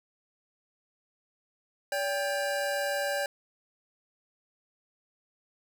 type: tone cluster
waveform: square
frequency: 572 / 793 / 1589 Hz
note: D5 / G5 / G6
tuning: -46 / +20 / +23 cents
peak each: -31 / -36 / -35 dBFS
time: 1.92-3.26 s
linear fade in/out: 2 ms
effects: none